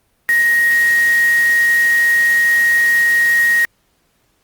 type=tone in noise; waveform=sine; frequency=1878 Hz; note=A#6; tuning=12 cents sharp; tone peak=-10 dBFS; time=0.29-3.65 s; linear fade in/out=0 ms; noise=white; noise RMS=-28 dBFS; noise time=0.29-3.65 s; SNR=+15 dB; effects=pink hiss -61 dBFS RMS until 4.43 s + Opus 32 kbps